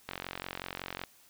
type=click train; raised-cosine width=0.3 ms; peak=-20 dBFS; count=44; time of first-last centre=0.09-1.037 s; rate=45.4 Hz; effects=white hiss -61 dBFS RMS until 1.29 s